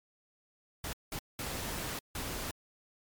pink noise bursts at uneven times, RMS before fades -38 dBFS, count 4, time 0.84-0.93 / 1.12-1.19 / 1.39-1.99 / 2.15-2.51 s, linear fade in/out 2 ms, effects MP3 96 kbps

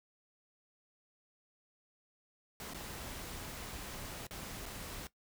pink noise with dropouts, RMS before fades -45 dBFS, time 2.6-5.07 s, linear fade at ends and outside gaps 1 ms, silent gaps 2.736-2.745 / 4.268-4.309 / 4.657-4.661 s, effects noise-tail reverb RT60 0.1 s tail -17 dB re dry

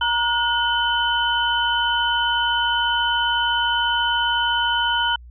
sine tone cluster, 941 / 1449 / 3037 Hz, A#5 / F#6 / F#7, +16 / -37 / +44 cents, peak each -22 dBFS, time 0.01-5.16 s, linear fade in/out 5 ms, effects added 60 Hz sine -39 dBFS peak until 5.3 s

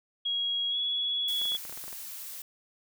sine tone with pitch glide, 3300 to 3371 Hz, G#7 to G#7, -12 to +25 cents, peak -27 dBFS, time 0.25-1.57 s, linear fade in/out 10 ms, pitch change +37 cents, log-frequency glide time 0.7-0.77 s
blue noise, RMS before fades -41 dBFS, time 1.28-2.42 s, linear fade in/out 2 ms
clicks, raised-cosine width 0.5 ms, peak -31 dBFS, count 11, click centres 1.416 / 1.455 / 1.52 / 1.55 / 1.652 / 1.696 / 1.726 / 1.775 / 1.84 / 1.88 / 1.928 s
effects none

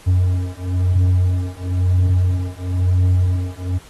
triangle beating tone pair, 90.5 / 91.5 Hz, F#2 / F#2, -38 / -19 cents, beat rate 1 Hz, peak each -15 dBFS, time 0.06-3.79 s, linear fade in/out 20 ms, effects pink hiss -45 dBFS RMS until 3.89 s + AAC 32 kbps

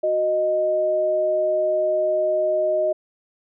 sine tone pair together, 368.7 / 620 Hz, F#4 / D#5, -6 / -6 cents, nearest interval major sixth, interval 900 cents, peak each -27 / -18 dBFS, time 0.03-2.93 s, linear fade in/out 10 ms, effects none

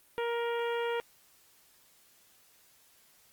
harmonic tone, 469.9 Hz, A#4, 14 cents sharp, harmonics 1 / 2 / 3 / 4 / 5 / 6 / 7, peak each -31 / -37 / -41 / -43 / -45 / -47 / -48 dBFS, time 0.18-1 s, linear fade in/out 0 ms, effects white hiss -63 dBFS RMS until 3.32 s + Opus 32 kbps

